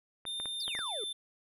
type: clicks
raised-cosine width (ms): 0.5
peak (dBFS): -28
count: 6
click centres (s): 0.253 / 0.4 / 0.457 / 0.68 / 0.751 / 0.79
type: tone with pitch glide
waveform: square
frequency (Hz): 3613 to 3551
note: A7 to A7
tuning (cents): +45 to +15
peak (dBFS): -36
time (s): 0.26-1.13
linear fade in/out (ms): 10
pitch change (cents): -30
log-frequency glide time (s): 0.72-0.87
type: exponential sweep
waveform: triangle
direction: down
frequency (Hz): 5150 to 381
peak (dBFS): -37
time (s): 0.6-1.04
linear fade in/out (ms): 2
effects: none